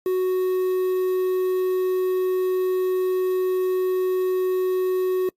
triangle tone with quantisation, 370 Hz, F#4, in tune, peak -17 dBFS, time 0.06-5.29 s, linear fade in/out 2 ms, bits 7, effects noise-tail reverb RT60 0.1 s tail -25 dB re dry + AAC 48 kbps

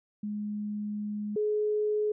sine tone pair in turn, 208.8 / 422.7 Hz, G#3 / G#4, +10 / +31 cents, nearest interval octave, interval 1221 cents, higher second, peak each -31 / -25 dBFS, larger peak second, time 0.23-1.36 / 1.36-2.12 s, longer first, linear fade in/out 5 ms, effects none

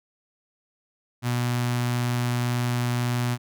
sawtooth tone with notch filter, 121.9 Hz, B2, 22 cents flat, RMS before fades -25 dBFS, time 1.22-3.38 s, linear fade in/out 50 ms, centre 460 Hz, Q 1.3, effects none

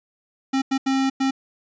square tone bursts at uneven times, 267.8 Hz, C4, 40 cents sharp, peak -19 dBFS, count 4, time 0.53-0.62 / 0.71-0.78 / 0.86-1.1 / 1.2-1.31 s, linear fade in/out 10 ms, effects resampled to 16000 Hz

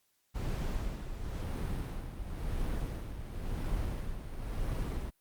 brown noise with tremolo, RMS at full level -33 dBFS, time 0.34-5.11 s, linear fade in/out 20 ms, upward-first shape sine, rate 0.96 Hz, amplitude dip 60%, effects white hiss -75 dBFS RMS until 5.2 s + Opus 48 kbps

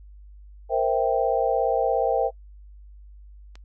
sine chord, C dominant seventh, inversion third, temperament equal, 466.2 / 523.3 / 659.3 / 784 Hz, Bb4 / C5 / E5 / G5, 0 / 0 / 0 / 0 cents, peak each -25 dBFS, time 0.69-2.31 s, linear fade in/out 50 ms
click, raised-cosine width 0.2 ms, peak -28 dBFS, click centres 3.555 s
effects noise-tail reverb RT60 0.1 s tail -24 dB re dry + added 50 Hz sine -43 dBFS peak until 3.64 s

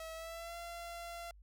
sawtooth tone with pitch glide, 647 to 684.7 Hz, E5 to F5, -32 to -34 cents, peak -40 dBFS, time 0-1.31 s, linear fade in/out 2 ms, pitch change +98 cents, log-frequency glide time 0.14-0.56 s, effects added 50 Hz sine -56 dBFS peak until 1.42 s

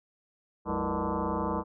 sine tone with frequency modulation, 349.2 Hz, F4, in tune, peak -27 dBFS, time 0.65-1.64 s, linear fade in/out 50 ms, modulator 134 Hz, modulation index 5.9, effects none

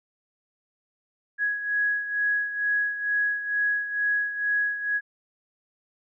sine beating tone pair, 1667 / 1669.2 Hz, G#6 / G#6, +6 / +8 cents, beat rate 2.2 Hz, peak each -24 / -30 dBFS, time 1.38-5.01 s, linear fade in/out 50 ms, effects none

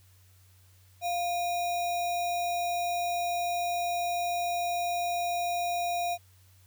sine tone with sample-and-hold, 698.5 Hz, F5, in tune, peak -27 dBFS, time 1.01-6.18 s, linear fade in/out 50 ms, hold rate 3150 Hz, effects added 93 Hz sine -57 dBFS peak until 6.66 s + white hiss -64 dBFS RMS until 6.66 s

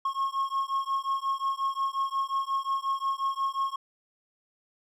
triangle beating tone pair, 1083 / 1088.6 Hz, C#6 / C#6, -41 / -32 cents, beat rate 5.6 Hz, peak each -28 dBFS, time 0.05-3.76 s, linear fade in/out 5 ms, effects none

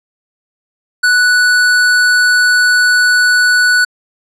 square tone, 1480 Hz, F#6, in tune, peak -8 dBFS, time 1.03-3.85 s, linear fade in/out 10 ms, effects low-pass 9000 Hz 12 dB/octave

